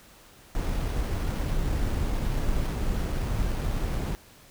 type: noise with sample-and-hold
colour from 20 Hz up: brown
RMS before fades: -27 dBFS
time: 0.55-4.15 s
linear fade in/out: 0 ms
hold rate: 7350 Hz
effects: pink hiss -53 dBFS RMS until 4.5 s